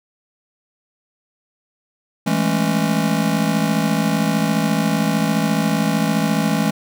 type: chord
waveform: square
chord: A major seventh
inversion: second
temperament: just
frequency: 165 / 206.2 / 220 / 275 Hz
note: E3 / G#3 / A3 / C#4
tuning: +2 / -12 / 0 / -14 cents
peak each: -22 / -22 / -23 / -24 dBFS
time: 2.26-6.71 s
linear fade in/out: 10 ms
effects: none